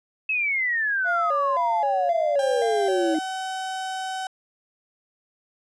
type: exponential sweep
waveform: sine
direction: down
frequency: 2615 to 308.1 Hz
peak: -21 dBFS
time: 0.29-3.19 s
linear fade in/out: 5 ms
type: tone with vibrato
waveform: triangle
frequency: 622.3 Hz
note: D#5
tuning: in tune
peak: -23 dBFS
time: 1.04-3.18 s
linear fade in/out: 50 ms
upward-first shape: square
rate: 1.9 Hz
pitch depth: 180 cents each way
type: tone with pitch glide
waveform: 35% pulse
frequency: 797 to 757.1 Hz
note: G5 to F#5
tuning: +28 to +40 cents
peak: -26 dBFS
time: 2.39-4.27 s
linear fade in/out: 2 ms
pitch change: -88 cents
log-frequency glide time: 2.75-3.07 s
effects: resampled to 22050 Hz